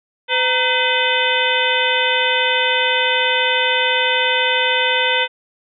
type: harmonic tone with a mistuned harmonic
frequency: 507 Hz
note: B4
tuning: 45 cents sharp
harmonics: 1 / 2 / 3 / 4 / 5 / 6 / 7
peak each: -22 / -22 / -22 / -22 / -22 / -22 / -22 dBFS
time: 0.28-5.28 s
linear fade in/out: 50 ms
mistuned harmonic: 2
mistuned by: -150 cents
effects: none